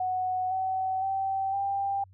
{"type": "tone with pitch steps", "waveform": "sine", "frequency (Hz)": [740, 756.9, 774.1, 791.7], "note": ["F#5", "F#5", "G5", "G5"], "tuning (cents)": [0, 39, -22, 17], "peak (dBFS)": -26, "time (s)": [0, 2.04], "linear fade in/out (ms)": 5, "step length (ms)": 510, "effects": ["added 94 Hz sine -52 dBFS peak until 2.13 s"]}